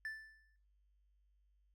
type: tone with exponential decay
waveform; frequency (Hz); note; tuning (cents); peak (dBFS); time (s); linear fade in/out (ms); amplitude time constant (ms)
triangle; 1760; A6; 0; -37; 0.05-0.56; 1; 110
effects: noise-tail reverb RT60 0.5 s tail -19 dB re dry + added 50 Hz sine -70 dBFS peak until 1.74 s

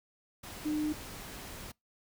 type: tone in noise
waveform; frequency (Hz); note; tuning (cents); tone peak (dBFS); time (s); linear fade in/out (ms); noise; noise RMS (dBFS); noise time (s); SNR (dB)
sine; 303.5; D#4; -43; -29; 0.65-0.93; 10; pink; -45; 0.43-1.72; +13
effects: noise-tail reverb RT60 0.2 s tail -26 dB re dry

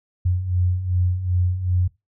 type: beating tone pair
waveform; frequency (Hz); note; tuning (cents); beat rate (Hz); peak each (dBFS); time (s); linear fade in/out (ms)
sine; 88.3 / 90.9; F2 / F#2; +20 / -30; 2.6; -25 / -19; 0.25-1.88; 10
effects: noise-tail reverb RT60 0.2 s tail -20 dB re dry

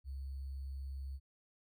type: tone with sample-and-hold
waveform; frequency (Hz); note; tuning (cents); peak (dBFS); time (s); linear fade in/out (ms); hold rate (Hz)
sine; 67.7; C#2; -40; -40; 0.04-1.2; 50; 4410
effects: none

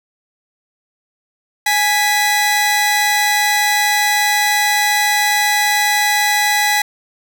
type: tone pair together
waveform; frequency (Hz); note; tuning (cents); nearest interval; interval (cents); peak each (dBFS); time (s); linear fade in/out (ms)
sawtooth; 830.6 / 1975.5; G#5 / B6; 0 / 0; octave + minor third; 1500; -12; 1.66-6.82; 5
effects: none

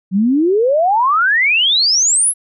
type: exponential sweep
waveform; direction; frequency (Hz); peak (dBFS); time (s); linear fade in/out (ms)
sine; up; 180.3 to 11290; -10; 0.11-2.34; 50
effects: none

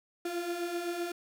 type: beating tone pair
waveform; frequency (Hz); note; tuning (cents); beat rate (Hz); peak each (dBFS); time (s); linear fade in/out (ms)
35% pulse; 340.6 / 348.4; F4 / F4; -43 / -4; 7.8; -38 / -32; 0.25-1.12; 5
effects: none

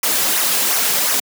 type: noise with flanger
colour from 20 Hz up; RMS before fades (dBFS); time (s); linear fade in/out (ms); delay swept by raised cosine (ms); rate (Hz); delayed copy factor
white; -17; 0.03-1.2; 5; 0.24 to 3.34; 2.8; -0.6
effects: high-pass 200 Hz 12 dB/octave

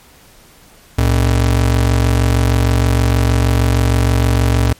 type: ring-modulated tone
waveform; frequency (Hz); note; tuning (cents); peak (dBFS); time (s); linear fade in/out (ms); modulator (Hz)
square; 88.4; F2; +22; -8; 0.98-4.73; 5; 23.2
effects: pink hiss -45 dBFS RMS until 4.79 s + MP3 64 kbps

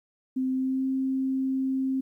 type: tone with pitch glide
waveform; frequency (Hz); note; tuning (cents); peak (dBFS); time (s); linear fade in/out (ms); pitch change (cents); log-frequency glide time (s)
sine; 260 to 264.7; C4 to C4; -11 to +20; -24; 0.36-2.01; 10; +31; 0.51-0.86
effects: 11-bit

